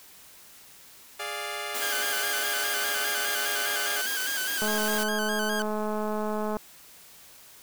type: chord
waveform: 10% pulse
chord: D diminished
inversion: second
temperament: equal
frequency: 415.3 / 587.3 / 698.5 Hz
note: Ab4 / D5 / F5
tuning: 0 / 0 / 0 cents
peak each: -28 dBFS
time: 1.19-4.02 s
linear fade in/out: 10 ms
type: high-pass noise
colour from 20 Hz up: white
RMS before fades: -33 dBFS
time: 1.74-5.04 s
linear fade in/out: 10 ms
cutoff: 220 Hz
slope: 96 dB/octave
type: tone with vibrato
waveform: sawtooth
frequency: 1568 Hz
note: G6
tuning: in tune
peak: -26 dBFS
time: 1.82-5.62 s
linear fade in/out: 0 ms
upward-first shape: square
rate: 4.9 Hz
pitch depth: 57 cents each way
type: click train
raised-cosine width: 1 ms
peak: -18 dBFS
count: 416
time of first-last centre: 4.62-6.568 s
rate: 213 Hz
effects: white hiss -51 dBFS RMS until 7.62 s